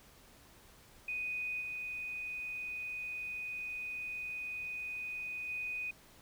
sine tone with level steps, 2489 Hz, D#7, in tune, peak -35 / -38 / -36 dBFS, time 1.08-5.91 s, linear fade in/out 5 ms, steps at 1.6 / 5.48 s, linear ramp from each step 20 ms, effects pink hiss -60 dBFS RMS until 6.21 s

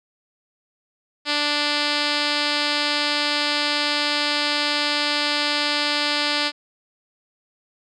5% pulse tone with low-pass filter, 293.7 Hz, D4, in tune, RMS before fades -22 dBFS, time 1.25-6.52 s, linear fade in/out 50 ms, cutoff 5000 Hz, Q 5.4, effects none

